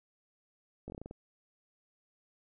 slowing click train, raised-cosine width 2 ms, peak -30 dBFS, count 8, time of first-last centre 0.88-1.111 s, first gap 19 ms, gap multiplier 1.18, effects none

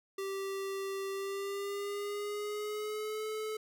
square tone with pitch glide, 390 to 432.7 Hz, G4 to A4, -9 to -29 cents, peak -36 dBFS, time 0.18-3.57 s, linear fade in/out 5 ms, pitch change +180 cents, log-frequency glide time 1.11-3.25 s, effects none

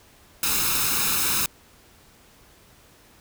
white noise with comb filter, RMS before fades -23 dBFS, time 0.43-1.46 s, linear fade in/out 2 ms, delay 0.77 ms, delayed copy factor +0.65, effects pink hiss -54 dBFS RMS until 3.2 s

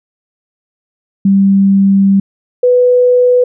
sine tone pair in turn, 196 / 495.5 Hz, G3 / B4, 0 / +6 cents, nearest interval octave + major third, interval 1606 cents, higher second, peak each -5 dBFS, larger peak neither, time 1.25-2.2 / 2.63-3.44 s, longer first, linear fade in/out 5 ms, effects none

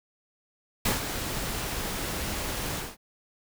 pink noise with ADSR envelope, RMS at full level -24 dBFS, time 0.85-2.97 s, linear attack 6 ms, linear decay 140 ms, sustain -8 dB, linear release 210 ms, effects none

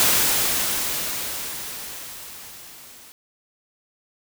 white noise with level ramp, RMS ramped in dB -17 to -46 dBFS, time 0-3.12 s, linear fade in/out 0 ms, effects none

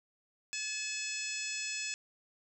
harmonic tone, 859 Hz, A5, 42 cents flat, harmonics 2 / 3 / 4 / 5 / 6 / 7 / 8 / 9, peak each -47 / -39 / -47 / -48 / -43 / -47 / -44 / -43 dBFS, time 0.53-1.94 s, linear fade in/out 0 ms, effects none

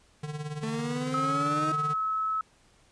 square tone with tremolo, 150 Hz, D3, 37 cents sharp, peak -31 dBFS, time 0.23-1.94 s, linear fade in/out 5 ms, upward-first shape triangle, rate 18 Hz, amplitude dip 75%
30% pulse exponential sweep, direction up, 220 to 315.1 Hz, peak -28 dBFS, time 0.63-1.72 s, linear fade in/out 2 ms
sine tone with pitch glide, 1288 to 1296.2 Hz, E6 to E6, -41 to -30 cents, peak -26 dBFS, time 1.14-2.41 s, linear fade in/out 2 ms, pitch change +11 cents, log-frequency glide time 1.86-2.25 s
effects pink hiss -62 dBFS RMS until 2.91 s + resampled to 22050 Hz

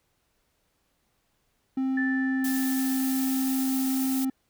triangle tone, 263.9 Hz, C4, 15 cents sharp, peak -22 dBFS, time 1.77-4.3 s, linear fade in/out 5 ms
sine tone with exponential decay, 1760 Hz, A6, in tune, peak -27 dBFS, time 1.97-4.32 s, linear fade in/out 5 ms, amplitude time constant 510 ms
blue noise, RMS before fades -34 dBFS, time 2.44-4.25 s, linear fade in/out 5 ms
effects pink hiss -72 dBFS RMS until 4.49 s

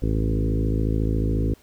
harmonic tone with a mistuned harmonic, 54.1 Hz, A1, 29 cents flat, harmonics 1 / 2 / 3 / 4 / 5 / 6 / 7 / 8 / 9, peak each -23 / -25 / -30 / -32 / -29 / -33 / -34 / -36 / -37 dBFS, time 0.02-1.54 s, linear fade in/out 5 ms, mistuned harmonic 2, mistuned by -17 cents, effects pink hiss -56 dBFS RMS until 1.62 s

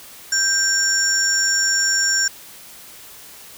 sine tone cluster, 1574 / 5540 / 7140 Hz, G6 / F8 / A8, +7 / -15 / +24 cents, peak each -20 dBFS, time 0.32-2.28 s, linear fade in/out 5 ms, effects white hiss -41 dBFS RMS until 3.57 s

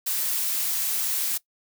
blue noise, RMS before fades -26 dBFS, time 0.06-1.38 s, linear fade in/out 10 ms, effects noise-tail reverb RT60 0.1 s tail -20 dB re dry

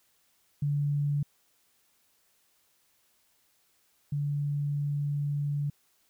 sine tone pair in turn, 144.5 / 144.5 Hz, D3 / D3, -28 / -28 cents, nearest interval unison, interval 0 cents, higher neither, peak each -25 / -27 dBFS, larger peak first, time 0.62-1.23 / 4.12-5.7 s, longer second, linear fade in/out 5 ms, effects white hiss -69 dBFS RMS until 6.09 s

